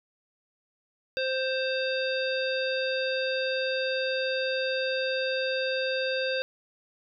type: harmonic tone with a mistuned harmonic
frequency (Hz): 523.3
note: C5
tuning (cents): 0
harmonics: 1 / 3 / 5 / 7 / 9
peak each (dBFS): -28 / -33 / -35 / -36 / -38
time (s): 1.17-6.42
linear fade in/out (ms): 0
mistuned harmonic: 5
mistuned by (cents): +25
effects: none